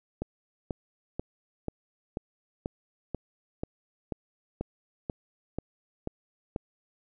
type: click train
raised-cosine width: 2 ms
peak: -18 dBFS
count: 14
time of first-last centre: 0.22-6.561 s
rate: 2.05 Hz
effects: none